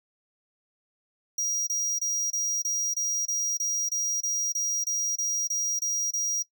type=tone bursts; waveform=square; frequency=5730 Hz; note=F8; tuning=44 cents sharp; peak=-25 dBFS; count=16; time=1.38-6.425 s; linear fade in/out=5 ms; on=290 ms; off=27 ms; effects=noise-tail reverb RT60 0.1 s tail -21 dB re dry